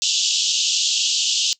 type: band-pass noise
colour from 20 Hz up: pink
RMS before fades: -20 dBFS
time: 0.02-1.53 s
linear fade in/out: 0 ms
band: 2800 to 7400 Hz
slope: 96 dB/octave
effects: noise-tail reverb RT60 0.1 s tail -21 dB re dry